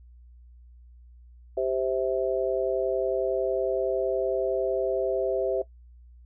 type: chord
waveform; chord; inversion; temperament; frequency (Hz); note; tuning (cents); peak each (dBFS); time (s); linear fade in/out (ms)
sine; C major; second; just; 392.4 / 523.3 / 654.1; G4 / C5 / E5; +2 / 0 / -14; -28; 1.57-5.62; 5
effects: noise-tail reverb RT60 0.1 s tail -17 dB re dry + added 60 Hz sine -48 dBFS peak until 6.25 s